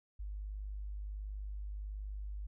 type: tone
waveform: sine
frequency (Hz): 50.7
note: G#1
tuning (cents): -41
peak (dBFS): -39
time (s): 0.19-2.47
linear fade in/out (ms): 10
effects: none